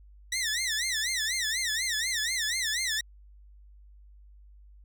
15% pulse tone with vibrato, 1900 Hz, A#6, 33 cents sharp, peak -21 dBFS, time 0.32-3.01 s, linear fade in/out 5 ms, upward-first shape sine, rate 4.1 Hz, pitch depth 190 cents each way, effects added 50 Hz sine -50 dBFS peak until 4.84 s

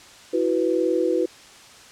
sine chord, E suspended second, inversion none, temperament just, 329.6 / 370.8 / 494.4 Hz, E4 / F#4 / B4, 0 / +4 / +2 cents, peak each -23 dBFS, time 0.33-1.26 s, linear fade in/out 10 ms, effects white hiss -46 dBFS RMS until 1.91 s + low-pass 7000 Hz 12 dB/octave

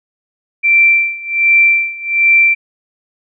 sine tone with tremolo, 2349 Hz, D7, in tune, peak -5 dBFS, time 0.63-2.55 s, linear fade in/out 20 ms, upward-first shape sine, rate 1.3 Hz, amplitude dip 90%, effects none

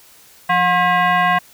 sine tone with frequency modulation, 174.61 Hz, F3, in tune, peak -12 dBFS, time 0.49-1.39 s, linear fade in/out 10 ms, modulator 896 Hz, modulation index 2, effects white hiss -47 dBFS RMS until 1.53 s

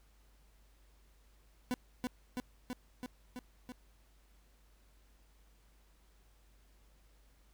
40% pulse tone with echo, 250 Hz, B3, 21 cents sharp, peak -31 dBFS, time 1.71-1.74 s, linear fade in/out 0 ms, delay 330 ms, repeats 6, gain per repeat -2 dB, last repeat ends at 3.72 s, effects added 50 Hz sine -63 dBFS peak until 7.53 s + pink hiss -71 dBFS RMS until 7.53 s

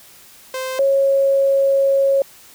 sawtooth / sine tone pair in turn, 520 / 548 Hz, C5 / C#5, -11 / -20 cents, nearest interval minor second, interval 91 cents, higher second, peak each -19 / -12 dBFS, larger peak second, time 0.54-0.79 / 0.79-2.22 s, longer second, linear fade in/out 2 ms, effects white hiss -45 dBFS RMS until 2.54 s

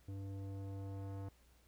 square tone with low-pass filter sweep, 98 Hz, G2, in tune, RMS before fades -45 dBFS, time 0.08-1.29 s, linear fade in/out 5 ms, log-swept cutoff 380 to 930 Hz, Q 0.95, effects added 60 Hz sine -67 dBFS peak until 1.67 s + pink hiss -71 dBFS RMS until 1.67 s

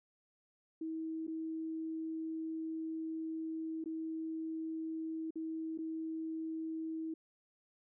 sine tone with dropouts, 321.1 Hz, E4, 45 cents flat, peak -37 dBFS, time 0.81-7.14 s, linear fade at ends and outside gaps 5 ms, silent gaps 1.269-1.278 / 3.841-3.858 / 5.307-5.356 / 5.777-5.786 s, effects none

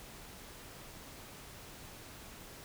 silence, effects pink hiss -51 dBFS RMS until 2.64 s

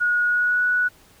sine tone with pitch glide, 1449 to 1472.6 Hz, F#6 to F#6, -37 to -9 cents, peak -17 dBFS, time 0-0.89 s, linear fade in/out 20 ms, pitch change +28 cents, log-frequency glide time 0.26-0.63 s, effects pink hiss -53 dBFS RMS until 1.2 s

